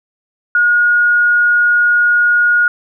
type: tone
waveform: sine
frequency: 1440 Hz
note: F#6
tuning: 47 cents flat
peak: -8 dBFS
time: 0.55-2.68 s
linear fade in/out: 2 ms
effects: none